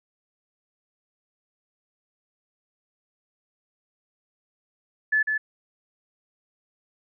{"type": "tone with echo", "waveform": "sine", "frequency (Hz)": 1730, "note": "A6", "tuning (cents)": -30, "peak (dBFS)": -18, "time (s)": [5.12, 5.23], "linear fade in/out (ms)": 10, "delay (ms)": 150, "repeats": 1, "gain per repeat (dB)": -4, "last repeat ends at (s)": 5.38, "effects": []}